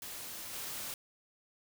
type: noise with level steps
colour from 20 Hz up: white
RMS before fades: -44 / -41 dBFS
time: 0.02-0.94 s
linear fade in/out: 2 ms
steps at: 0.53 s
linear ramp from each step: 10 ms
effects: none